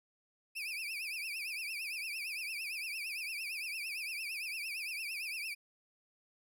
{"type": "tone with vibrato", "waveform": "35% pulse", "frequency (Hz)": 2489, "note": "D#7", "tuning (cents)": 0, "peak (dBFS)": -36, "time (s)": [0.55, 5.55], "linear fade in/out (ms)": 20, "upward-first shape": "triangle", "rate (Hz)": 8.8, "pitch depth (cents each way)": 180, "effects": []}